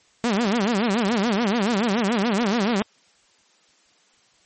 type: tone with vibrato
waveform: sawtooth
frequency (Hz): 216.4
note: A3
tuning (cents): -29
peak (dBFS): -15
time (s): 0.24-2.82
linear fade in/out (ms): 0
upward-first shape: sine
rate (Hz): 7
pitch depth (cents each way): 220
effects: white hiss -59 dBFS RMS until 4.45 s + MP3 32 kbps